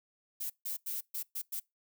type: noise bursts at uneven times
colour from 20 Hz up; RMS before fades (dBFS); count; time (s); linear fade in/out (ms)
violet; -37; 6; 0.4-0.5 / 0.65-0.77 / 0.86-1.01 / 1.14-1.23 / 1.35-1.42 / 1.52-1.6; 10
effects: noise-tail reverb RT60 0.2 s tail -24 dB re dry